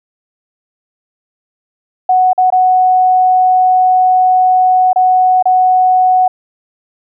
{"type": "tone with dropouts", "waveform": "sine", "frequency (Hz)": 740, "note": "F#5", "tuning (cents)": 0, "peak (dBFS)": -6, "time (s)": [2.09, 6.28], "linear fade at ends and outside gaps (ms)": 5, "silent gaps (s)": [[2.332, 2.378], [2.503, 2.523], [4.931, 4.959], [5.426, 5.455]], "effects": []}